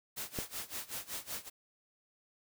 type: noise with tremolo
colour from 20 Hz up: white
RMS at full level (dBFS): -39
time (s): 0.16-1.5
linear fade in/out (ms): 20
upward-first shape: sine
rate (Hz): 5.3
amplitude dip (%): 90
type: click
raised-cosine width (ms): 2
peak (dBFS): -23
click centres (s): 0.388
effects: none